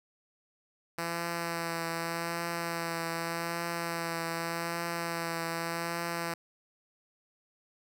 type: tone with vibrato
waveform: 5% pulse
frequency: 168.1 Hz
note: E3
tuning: 34 cents sharp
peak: -21 dBFS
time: 0.98-6.34 s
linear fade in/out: 5 ms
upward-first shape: triangle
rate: 0.84 Hz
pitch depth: 22 cents each way
effects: none